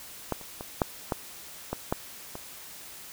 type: clicks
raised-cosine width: 1 ms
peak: -13 / -30 / -22 / -8 / -12 / -15 / -11 / -23 dBFS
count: 8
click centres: 0.323 / 0.413 / 0.609 / 0.818 / 1.122 / 1.73 / 1.925 / 2.354 s
effects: white hiss -45 dBFS RMS until 3.12 s